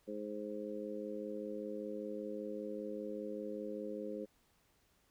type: harmonic tone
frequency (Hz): 105.1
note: G#2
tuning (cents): +21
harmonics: 2 / 3 / 4 / 5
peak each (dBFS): -46 / -46 / -45 / -44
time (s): 0.07-4.26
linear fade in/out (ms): 20
effects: pink hiss -73 dBFS RMS until 5.1 s